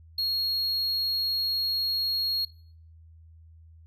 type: tone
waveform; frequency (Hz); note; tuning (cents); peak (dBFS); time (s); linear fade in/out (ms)
triangle; 4296; C8; +45; -24; 0.18-2.45; 5
effects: noise-tail reverb RT60 0.5 s tail -18 dB re dry + added 81 Hz sine -49 dBFS peak until 3.86 s

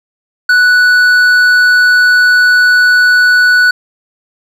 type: tone with hard clipping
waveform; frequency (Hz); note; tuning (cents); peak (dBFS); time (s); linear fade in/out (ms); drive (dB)
sine; 1480; F#6; 0; -6; 0.49-3.71; 5; 6
effects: none

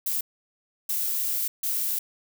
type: noise bursts at uneven times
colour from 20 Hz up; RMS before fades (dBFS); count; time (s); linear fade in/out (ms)
violet; -27; 3; 0.06-0.21 / 0.89-1.48 / 1.63-1.99; 5
effects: none

